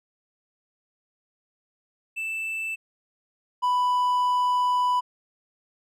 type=tone pair in turn; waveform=triangle; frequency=2647 / 991.5 Hz; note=E7 / B5; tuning=+7 / +7 cents; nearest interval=octave + perfect fourth; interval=1700 cents; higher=first; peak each=-26 / -18 dBFS; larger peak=second; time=2.16-2.76 / 3.62-5.01 s; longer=second; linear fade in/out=20 ms; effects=none